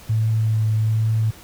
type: tone with vibrato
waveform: sine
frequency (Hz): 110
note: A2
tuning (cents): 0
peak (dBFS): -16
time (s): 0.09-1.31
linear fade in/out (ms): 10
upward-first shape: triangle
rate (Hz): 1.2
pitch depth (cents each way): 16
effects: pink hiss -44 dBFS RMS until 1.43 s